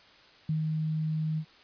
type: tone with ADSR envelope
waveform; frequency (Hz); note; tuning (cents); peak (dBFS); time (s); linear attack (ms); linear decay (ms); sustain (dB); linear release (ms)
sine; 156.6; D#3; +11; -25; 0.49-1.45; 4; 120; -2; 71
effects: white hiss -56 dBFS RMS until 1.63 s + resampled to 11025 Hz